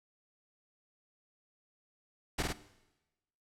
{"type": "noise with echo", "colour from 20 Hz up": "pink", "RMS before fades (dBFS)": -32, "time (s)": [2.38, 2.43], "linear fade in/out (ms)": 10, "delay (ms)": 50, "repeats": 2, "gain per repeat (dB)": -2, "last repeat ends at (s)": 2.53, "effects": ["noise-tail reverb RT60 1.0 s tail -17 dB re dry", "low-pass 9000 Hz 12 dB/octave"]}